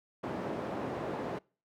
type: band-pass noise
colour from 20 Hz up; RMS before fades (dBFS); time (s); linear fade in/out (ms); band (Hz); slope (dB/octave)
white; -37; 0.23-1.39; 10; 140 to 640; 12
effects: noise-tail reverb RT60 0.4 s tail -26 dB re dry